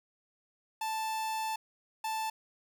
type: tone bursts at uneven times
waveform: 45% pulse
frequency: 880 Hz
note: A5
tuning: in tune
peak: -32 dBFS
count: 2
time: 0.81-1.56 / 2.04-2.3 s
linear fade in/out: 5 ms
effects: none